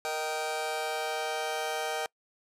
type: chord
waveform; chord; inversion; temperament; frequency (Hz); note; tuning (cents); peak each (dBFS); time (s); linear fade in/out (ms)
sawtooth; Eb major; second; just; 466.7 / 622.3 / 777.8; Bb4 / Eb5 / G5; +2 / 0 / -14; -32 / -32 / -30; 0.05-2.06; 0
effects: noise-tail reverb RT60 0.1 s tail -26 dB re dry + low-pass 12000 Hz 12 dB/octave